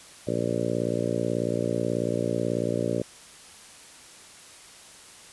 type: harmonic tone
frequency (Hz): 58.27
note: A#1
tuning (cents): 0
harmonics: 2 / 3 / 4 / 5 / 6 / 7 / 8 / 9 / 10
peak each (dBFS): -33 / -33 / -33 / -33 / -33 / -33 / -33 / -33 / -33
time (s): 0.27-3.02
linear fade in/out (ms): 5
effects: white hiss -48 dBFS RMS until 5.32 s + resampled to 24000 Hz